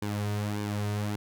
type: tone with flanger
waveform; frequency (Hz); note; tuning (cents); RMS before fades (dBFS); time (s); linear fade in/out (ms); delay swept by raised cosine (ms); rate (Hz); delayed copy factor
sawtooth; 103.83; G#2; 0; -31; 0.02-1.16; 5; 1.5 to 3.7; 1.7; -0.65
effects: none